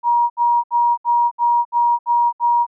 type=tone bursts; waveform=sine; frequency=951 Hz; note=A#5; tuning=34 cents sharp; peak=-12 dBFS; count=8; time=0.03-2.666 s; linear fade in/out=50 ms; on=270 ms; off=68 ms; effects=none